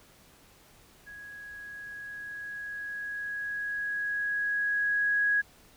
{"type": "tone with level ramp", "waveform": "sine", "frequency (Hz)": 1661.2, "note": "G#6", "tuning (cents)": 0, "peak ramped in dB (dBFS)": [-43, -22], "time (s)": [1.06, 5.42], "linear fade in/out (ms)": 20, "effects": ["pink hiss -58 dBFS RMS until 5.76 s"]}